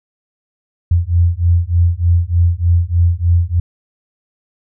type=beating tone pair; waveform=sine; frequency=84.7 / 88 Hz; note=E2 / F2; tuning=+48 / +14 cents; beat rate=3.3 Hz; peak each=-13 dBFS; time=0.91-3.6 s; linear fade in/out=5 ms; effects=none